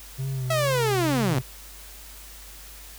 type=tone with vibrato; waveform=triangle; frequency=130.81 Hz; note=C3; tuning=in tune; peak=-24 dBFS; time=0.18-1.42 s; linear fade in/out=20 ms; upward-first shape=sine; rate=2.3 Hz; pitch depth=58 cents each way
type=linear sweep; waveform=sawtooth; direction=down; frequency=659.3 to 116.6 Hz; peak=-18 dBFS; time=0.5-1.39 s; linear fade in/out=5 ms
effects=added 50 Hz sine -45 dBFS peak until 2.98 s + white hiss -45 dBFS RMS until 2.98 s